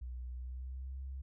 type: tone with pitch glide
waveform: sine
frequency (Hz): 61.74 to 66.55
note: B1 to C2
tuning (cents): 0 to +30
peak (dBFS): -40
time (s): 0.01-1.22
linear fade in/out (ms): 10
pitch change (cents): +130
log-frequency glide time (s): 0.32-1
effects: none